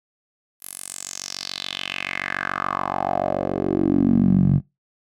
10% pulse tone with band-pass filter sweep, 47 Hz, F#1, 28 cents sharp, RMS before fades -22 dBFS, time 0.6-4.61 s, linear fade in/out 50 ms, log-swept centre 12000 to 140 Hz, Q 4.1, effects noise-tail reverb RT60 0.2 s tail -22 dB re dry

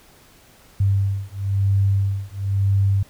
sine beating tone pair, 98 / 99 Hz, G2 / G2, 0 / +18 cents, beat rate 1 Hz, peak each -20 dBFS, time 0.8-3.03 s, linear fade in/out 5 ms, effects pink hiss -51 dBFS RMS until 3.09 s

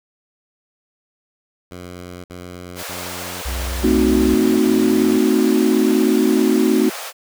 10% pulse tone bursts, 89.3 Hz, F2, 39 cents sharp, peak -24 dBFS, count 6, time 1.71-5.18 s, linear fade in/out 5 ms, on 530 ms, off 58 ms
pink high-pass noise, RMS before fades -30 dBFS, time 2.75-7.13 s, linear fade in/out 50 ms, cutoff 480 Hz, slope 48 dB/octave
sine tone with pitch glide, 63.4 to 64.55 Hz, B1 to C2, +46 to -23 cents, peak -22 dBFS, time 3.45-4.35 s, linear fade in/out 10 ms, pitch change +31 cents, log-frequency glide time 3.83-4.15 s
sine chord, A diminished seventh, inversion none, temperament equal with one note detuned, 224.5 / 261.6 / 311.1 / 370 Hz, A3 / C4 / Eb4 / Gb4, +35 / 0 / 0 / 0 cents, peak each -18 dBFS, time 3.83-6.9 s, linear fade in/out 10 ms
effects none

